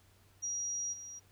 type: tone with level steps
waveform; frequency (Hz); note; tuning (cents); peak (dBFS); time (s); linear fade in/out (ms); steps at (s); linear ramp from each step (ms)
sine; 5740; F8; +47; -34 / -44; 0.42-1.2; 20; 0.92; 20
effects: added 95 Hz sine -65 dBFS peak until 1.31 s + pink hiss -67 dBFS RMS until 1.31 s